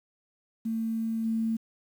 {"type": "tone with level steps", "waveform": "sine", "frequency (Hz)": 224.7, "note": "A3", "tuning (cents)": 37, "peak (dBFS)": [-27, -25], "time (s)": [0.65, 1.57], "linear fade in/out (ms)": 10, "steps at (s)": 1.24, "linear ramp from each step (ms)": 20, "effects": ["9-bit"]}